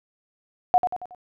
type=tone with echo; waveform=sine; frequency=726 Hz; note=F#5; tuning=33 cents flat; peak=-12 dBFS; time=0.74-0.78 s; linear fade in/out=0 ms; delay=92 ms; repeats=4; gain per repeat=-7 dB; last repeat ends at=1.148 s; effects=none